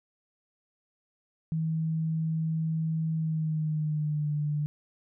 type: tone with pitch glide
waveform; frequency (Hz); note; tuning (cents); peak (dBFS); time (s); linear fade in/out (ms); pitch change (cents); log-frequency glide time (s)
sine; 160.3 to 148.7; E3 to D3; -48 to +22; -26; 1.52-4.66; 0; -130; 3.15-4.3
effects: none